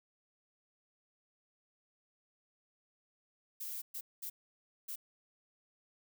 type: noise bursts at uneven times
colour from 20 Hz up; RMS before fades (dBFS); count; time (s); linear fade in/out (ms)
violet; -42; 4; 3.6-3.82 / 3.94-4.01 / 4.22-4.3 / 4.88-4.96; 10
effects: none